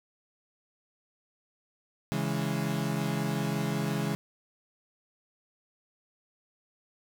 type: chord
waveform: 35% pulse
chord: C# minor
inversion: none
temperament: equal with one note detuned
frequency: 138.59 / 164.15 / 207.7 Hz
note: C#3 / E3 / G#3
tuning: 0 / -7 / 0 cents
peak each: -31 dBFS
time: 2.12-4.15 s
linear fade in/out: 0 ms
effects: none